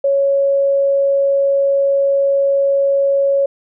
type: tone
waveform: sine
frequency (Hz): 554.4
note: C#5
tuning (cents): 0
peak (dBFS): -11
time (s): 0.04-3.46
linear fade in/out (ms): 5
effects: none